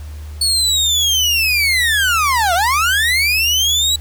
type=linear two-way sweep; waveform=30% pulse; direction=down then up; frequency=4435 to 664 to 3946 Hz; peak=-10 dBFS; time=0.41-3.96 s; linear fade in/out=5 ms; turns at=2.54 s; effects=added 75 Hz sine -27 dBFS peak until 4 s + pink hiss -44 dBFS RMS until 4 s